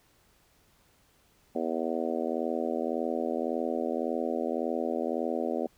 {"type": "harmonic tone", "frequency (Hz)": 81.8, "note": "E2", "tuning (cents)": -13, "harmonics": [3, 4, 5, 6, 7, 8, 9], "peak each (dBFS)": [-34, -35, -35, -36, -35, -38, -39], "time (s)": [1.55, 5.67], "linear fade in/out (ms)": 5, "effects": ["pink hiss -65 dBFS RMS until 5.77 s"]}